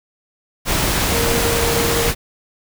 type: tone in noise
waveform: sine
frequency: 466.2 Hz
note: A#4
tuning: in tune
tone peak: -21 dBFS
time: 1.1-2.13 s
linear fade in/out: 50 ms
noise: pink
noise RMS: -18 dBFS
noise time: 0.65-2.15 s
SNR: -6 dB
effects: none